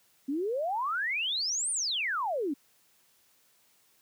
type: exponential two-way sweep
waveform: sine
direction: up then down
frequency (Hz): 261.6 to 9390 to 261.6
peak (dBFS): -28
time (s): 0.28-2.54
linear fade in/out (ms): 10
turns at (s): 1.71
effects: white hiss -66 dBFS RMS until 4.01 s + high-pass 80 Hz 12 dB/octave